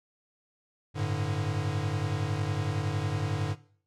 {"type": "chord", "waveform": "square", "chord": "G suspended second", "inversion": "none", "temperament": "equal with one note detuned", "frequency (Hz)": [98, 108.86, 146.83], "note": ["G2", "A2", "D3"], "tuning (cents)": [0, -18, 0], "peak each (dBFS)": -33, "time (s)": [0.94, 3.56], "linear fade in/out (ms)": 50, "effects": ["noise-tail reverb RT60 0.5 s tail -18 dB re dry", "low-pass 7000 Hz 12 dB/octave"]}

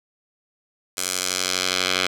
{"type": "tone with band-pass filter sweep", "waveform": "10% pulse", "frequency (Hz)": 92.2, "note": "F#2", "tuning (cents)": -6, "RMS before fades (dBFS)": -24, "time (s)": [0.97, 2.07], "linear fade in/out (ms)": 5, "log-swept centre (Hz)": [8400, 3200], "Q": 1.1, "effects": []}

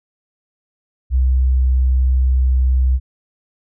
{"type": "tone", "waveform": "sine", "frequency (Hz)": 64.2, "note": "C2", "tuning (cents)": -32, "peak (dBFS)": -11, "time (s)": [1.1, 3], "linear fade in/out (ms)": 50, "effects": []}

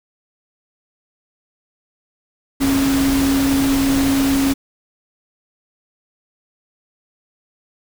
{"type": "tone in noise", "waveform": "sine", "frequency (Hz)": 273.2, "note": "C#4", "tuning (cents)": -25, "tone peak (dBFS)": -14, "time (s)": [2.6, 4.54], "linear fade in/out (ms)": 20, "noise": "pink", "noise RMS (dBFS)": -23, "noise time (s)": [2.6, 4.54], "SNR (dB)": 6, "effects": []}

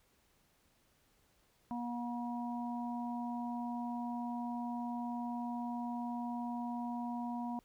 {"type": "harmonic tone", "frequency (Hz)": 240, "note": "B3", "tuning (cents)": -49, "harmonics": [1, 3, 4], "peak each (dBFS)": [-38, -44, -44], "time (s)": [1.71, 7.59], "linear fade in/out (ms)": 0, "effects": ["pink hiss -72 dBFS RMS until 7.64 s"]}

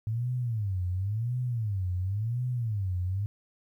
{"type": "tone with vibrato", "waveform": "sine", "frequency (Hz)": 106.3, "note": "G#2", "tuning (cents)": 41, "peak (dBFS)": -27, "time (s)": [0.07, 3.26], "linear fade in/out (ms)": 0, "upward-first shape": "sine", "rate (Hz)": 0.94, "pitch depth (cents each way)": 290, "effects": ["11-bit"]}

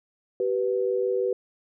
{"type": "tone pair together", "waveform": "sine", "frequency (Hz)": [385.6, 491.5], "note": ["G4", "B4"], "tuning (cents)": [-28, -8], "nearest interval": "major third", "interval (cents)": 420, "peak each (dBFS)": -25, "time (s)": [0.4, 1.33], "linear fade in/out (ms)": 2, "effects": []}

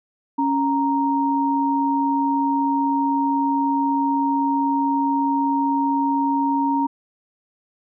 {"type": "tone pair together", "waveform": "sine", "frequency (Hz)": [277.2, 932.3], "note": ["C#4", "A#5"], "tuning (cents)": [0, 0], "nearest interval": "octave + major sixth", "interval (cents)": 2100, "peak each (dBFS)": -20, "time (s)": [0.38, 6.87], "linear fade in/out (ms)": 10, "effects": []}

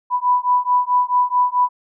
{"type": "beating tone pair", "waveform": "sine", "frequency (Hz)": [987.8, 992.4], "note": ["B5", "B5"], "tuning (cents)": [0, 8], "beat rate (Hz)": 4.6, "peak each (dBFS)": -17, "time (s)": [0.1, 1.69], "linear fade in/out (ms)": 50, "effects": []}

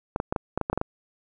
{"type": "clicks", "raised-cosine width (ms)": 1, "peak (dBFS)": -11, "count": 10, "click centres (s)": [0.161, 0.201, 0.325, 0.362, 0.576, 0.613, 0.699, 0.73, 0.776, 0.814], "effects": []}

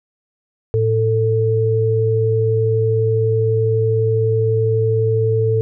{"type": "tone pair together", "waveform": "sine", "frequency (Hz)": [111, 444], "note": ["A2", "A4"], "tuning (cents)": [16, 16], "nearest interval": "2 octaves", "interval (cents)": 2400, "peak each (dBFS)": -16, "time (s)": [0.74, 5.61], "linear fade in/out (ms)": 0, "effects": []}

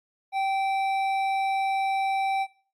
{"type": "tone with hard clipping", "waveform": "sine", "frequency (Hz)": 777, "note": "G5", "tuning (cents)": -16, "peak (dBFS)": -25, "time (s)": [0.32, 2.47], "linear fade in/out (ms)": 50, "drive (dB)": 9, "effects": ["noise-tail reverb RT60 0.4 s tail -17 dB re dry", "Opus 48 kbps"]}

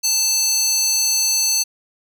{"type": "tone with high-pass filter", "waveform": "square", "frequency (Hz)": 883, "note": "A5", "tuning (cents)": 6, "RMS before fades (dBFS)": -18, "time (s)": [0.03, 1.64], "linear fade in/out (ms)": 20, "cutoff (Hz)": 5400, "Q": 4.5, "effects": []}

